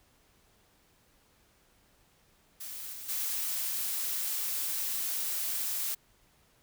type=noise with level steps; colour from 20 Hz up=blue; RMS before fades=-41 / -43 / -33 dBFS; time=2.6-5.95 s; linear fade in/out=10 ms; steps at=2.92 / 3.08 s; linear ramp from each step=20 ms; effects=pink hiss -66 dBFS RMS until 6.62 s